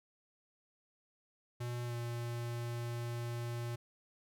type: tone with pitch glide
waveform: square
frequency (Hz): 120.9 to 118.75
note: B2 to A#2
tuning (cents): -36 to +33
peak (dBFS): -38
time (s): 1.6-3.76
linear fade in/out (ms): 10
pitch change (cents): -31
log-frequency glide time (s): 1.85-1.94
effects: none